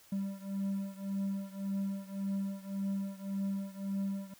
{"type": "beating tone pair", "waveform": "triangle", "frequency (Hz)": [195.5, 197.3], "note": ["G3", "G3"], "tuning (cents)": [-4, 11], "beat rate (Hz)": 1.8, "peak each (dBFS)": [-34, -36], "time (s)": [0.12, 4.34], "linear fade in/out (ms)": 5, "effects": ["white hiss -61 dBFS RMS until 4.39 s"]}